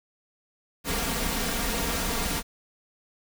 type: noise with comb filter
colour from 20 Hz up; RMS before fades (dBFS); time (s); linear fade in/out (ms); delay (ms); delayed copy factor
pink; -28; 0.84-2.43; 50; 4.3; +0.65
effects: none